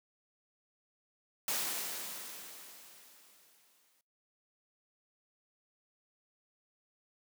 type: noise with exponential decay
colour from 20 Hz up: white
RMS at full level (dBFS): -33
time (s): 1.48-4.01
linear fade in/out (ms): 2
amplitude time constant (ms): 550
effects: noise-tail reverb RT60 0.3 s tail -23 dB re dry + high-pass 200 Hz 12 dB/octave